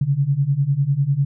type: beating tone pair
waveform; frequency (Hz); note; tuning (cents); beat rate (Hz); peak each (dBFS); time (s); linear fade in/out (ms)
sine; 134.6 / 144.6; C3 / D3; +49 / -27; 10; -20 / -18; 0.01-1.25; 5
effects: none